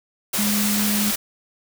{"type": "tone in noise", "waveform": "sine", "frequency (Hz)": 207.7, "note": "G#3", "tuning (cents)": 0, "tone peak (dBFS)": -21, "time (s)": [0.38, 1.11], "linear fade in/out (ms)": 10, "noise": "white", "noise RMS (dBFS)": -23, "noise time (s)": [0.33, 1.16], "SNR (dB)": -1, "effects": []}